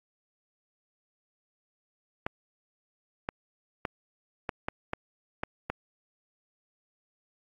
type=clicks; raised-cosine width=0.5 ms; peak=-15 dBFS; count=8; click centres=2.265 / 3.289 / 3.852 / 4.492 / 4.685 / 4.934 / 5.435 / 5.7 s; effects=AAC 48 kbps